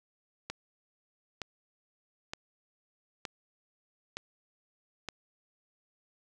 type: click train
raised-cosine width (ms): 0.2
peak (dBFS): -19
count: 6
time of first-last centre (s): 0.5-5.087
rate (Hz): 1.09
effects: none

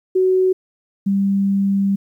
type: tone pair in turn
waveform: sine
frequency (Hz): 373.2 / 197.15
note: F#4 / G3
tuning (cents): +15 / +10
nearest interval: major seventh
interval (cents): 1105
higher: first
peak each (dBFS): -12 / -14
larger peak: first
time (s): 0.15-0.53 / 1.06-1.96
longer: second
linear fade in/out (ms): 10
effects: 9-bit

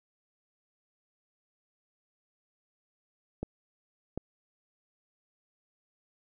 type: clicks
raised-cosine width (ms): 2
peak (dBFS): -20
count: 2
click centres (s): 3.43 / 4.176
effects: none

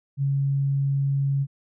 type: tone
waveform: sine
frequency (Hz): 138.59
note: C#3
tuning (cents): 0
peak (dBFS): -20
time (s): 0.17-1.47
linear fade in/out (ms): 50
effects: none

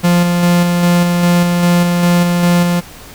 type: tone with tremolo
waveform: 45% pulse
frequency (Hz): 174.61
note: F3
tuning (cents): 0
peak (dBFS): -8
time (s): 0.03-2.81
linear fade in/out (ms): 20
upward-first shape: square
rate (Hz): 2.5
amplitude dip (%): 30
effects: pink hiss -35 dBFS RMS until 3.14 s

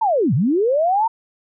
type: linear two-way sweep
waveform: sine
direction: down then up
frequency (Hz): 932.3 to 107.6 to 932.3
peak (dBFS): -14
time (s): 0.01-1.08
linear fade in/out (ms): 10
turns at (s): 0.34
effects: none

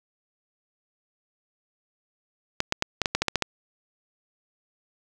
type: clicks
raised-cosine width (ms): 0.2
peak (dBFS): -5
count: 10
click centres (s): 2.604 / 2.724 / 2.824 / 3.017 / 3.058 / 3.15 / 3.22 / 3.283 / 3.357 / 3.423
effects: none

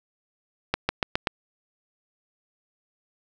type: accelerating click train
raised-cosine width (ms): 0.3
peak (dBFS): -6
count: 5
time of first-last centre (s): 0.74-1.272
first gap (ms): 150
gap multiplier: 0.92
effects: none

